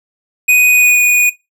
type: tone with pitch glide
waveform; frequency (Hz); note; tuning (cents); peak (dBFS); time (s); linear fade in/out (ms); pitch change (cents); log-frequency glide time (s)
square; 2489 to 2466; D#7 to D#7; 0 to -16; -7; 0.48-1.3; 10; -16; 0.69-1.01
effects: noise-tail reverb RT60 0.2 s tail -19 dB re dry